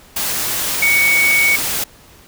sine tone in noise, 2234 Hz, C#7, 13 cents sharp, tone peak -11 dBFS, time 0.82-1.56 s, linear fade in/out 5 ms, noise white, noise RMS -20 dBFS, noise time 0.16-1.84 s, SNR +6 dB, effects pink hiss -45 dBFS RMS until 2.27 s

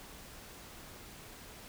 silence, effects pink hiss -51 dBFS RMS until 1.68 s

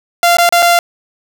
sawtooth tone with dropouts, 692 Hz, F5, 16 cents flat, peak -3 dBFS, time 0.23-0.79 s, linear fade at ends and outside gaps 1 ms, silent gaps 0.37-0.384 / 0.491-0.524 / 0.623-0.626 s, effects none

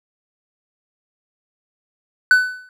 triangle tone with exponential decay, 1500 Hz, F#6, 23 cents sharp, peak -4 dBFS, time 2.31-2.69 s, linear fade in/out 1 ms, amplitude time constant 82 ms, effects none

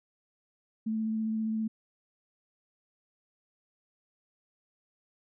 sine tone with vibrato, 220 Hz, A3, in tune, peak -28 dBFS, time 0.86-1.68 s, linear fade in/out 10 ms, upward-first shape sine, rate 15 Hz, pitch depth 13 cents each way, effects none

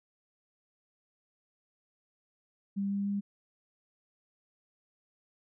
sine tone with pitch steps, 198.5 / 199.88 / 201.3 Hz, G3 / G3 / G3, +22 / +34 / +46 cents, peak -29 dBFS, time 2.76-3.21 s, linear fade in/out 20 ms, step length 150 ms, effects none

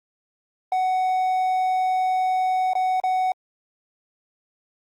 triangle tone with dropouts, 745 Hz, F#5, 12 cents sharp, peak -17 dBFS, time 0.72-3.32 s, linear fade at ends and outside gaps 2 ms, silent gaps 2.734-2.752 / 3.001-3.037 s, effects Opus 32 kbps

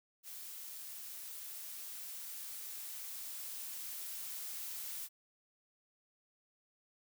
blue noise with level ramp, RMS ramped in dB -48 to -43 dBFS, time 0.23-5.09 s, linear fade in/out 50 ms, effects none

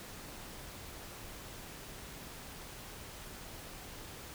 silence, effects pink hiss -48 dBFS RMS until 4.34 s

